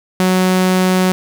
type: tone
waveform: sawtooth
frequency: 185 Hz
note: F#3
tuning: in tune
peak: -7 dBFS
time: 0.2-1.12 s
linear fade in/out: 0 ms
effects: 8-bit